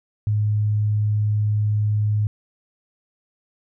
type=tone; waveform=sine; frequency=105.5 Hz; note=G#2; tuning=28 cents sharp; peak=-17 dBFS; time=0.27-2.27 s; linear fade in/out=0 ms; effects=none

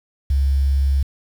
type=tone with quantisation; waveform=sine; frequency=68.6 Hz; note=C#2; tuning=17 cents flat; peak=-14 dBFS; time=0.3-1.03 s; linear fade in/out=5 ms; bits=7; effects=none

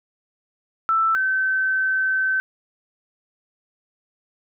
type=tone pair in turn; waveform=sine; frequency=1326 / 1536.6 Hz; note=E6 / G6; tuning=+10 / -35 cents; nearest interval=minor third; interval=255 cents; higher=second; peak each=-16 / -18 dBFS; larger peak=first; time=0.89-1.15 / 1.15-2.4 s; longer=second; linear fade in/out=0 ms; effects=none

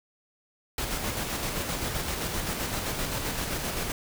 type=noise with tremolo; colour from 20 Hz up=pink; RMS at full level=-30 dBFS; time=0.78-3.92 s; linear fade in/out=2 ms; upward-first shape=square; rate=7.7 Hz; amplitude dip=30%; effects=none

